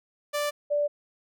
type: tone pair in turn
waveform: sawtooth / sine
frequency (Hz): 587.3 / 584.9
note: D5 / D5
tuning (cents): 0 / -7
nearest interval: unison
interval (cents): 7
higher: first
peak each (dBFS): -22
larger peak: neither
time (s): 0.33-0.51 / 0.7-0.88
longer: neither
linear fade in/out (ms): 20
effects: none